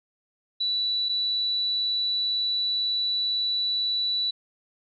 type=tone pair in turn; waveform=sine; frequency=3951 / 3951 Hz; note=B7 / B7; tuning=0 / 0 cents; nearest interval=unison; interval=0 cents; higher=neither; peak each=-23 dBFS; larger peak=neither; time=0.6-1.09 / 1.09-4.31 s; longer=second; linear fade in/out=10 ms; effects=none